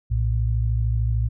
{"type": "tone pair together", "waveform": "sine", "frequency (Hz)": [60.12, 113.5], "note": ["B1", "A#2"], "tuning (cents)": [-46, -46], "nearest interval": "major seventh", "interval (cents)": 1100, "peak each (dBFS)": [-21, -22], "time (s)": [0.1, 1.29], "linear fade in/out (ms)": 20, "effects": []}